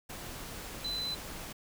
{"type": "tone in noise", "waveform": "sine", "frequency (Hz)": 4021, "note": "B7", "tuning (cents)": 30, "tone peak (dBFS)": -33, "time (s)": [0.84, 1.15], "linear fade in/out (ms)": 10, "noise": "pink", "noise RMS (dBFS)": -43, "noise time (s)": [0.09, 1.53], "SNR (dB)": 7, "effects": []}